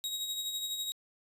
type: tone with tremolo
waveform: sawtooth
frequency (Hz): 3800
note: A#7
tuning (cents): +33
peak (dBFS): -29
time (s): 0.04-0.92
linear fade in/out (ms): 0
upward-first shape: sine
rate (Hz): 12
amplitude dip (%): 45
effects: resampled to 32000 Hz